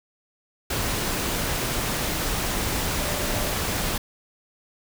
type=tone in noise; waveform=sine; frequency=590 Hz; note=D5; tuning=8 cents sharp; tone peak=-35 dBFS; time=3-3.5 s; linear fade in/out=5 ms; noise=pink; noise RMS=-26 dBFS; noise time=0.7-3.98 s; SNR=-12 dB; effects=none